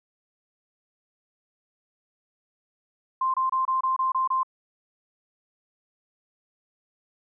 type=tone bursts; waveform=sine; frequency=1046.5 Hz; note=C6; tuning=in tune; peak=-21 dBFS; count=8; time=3.21-4.432 s; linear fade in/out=5 ms; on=130 ms; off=26 ms; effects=none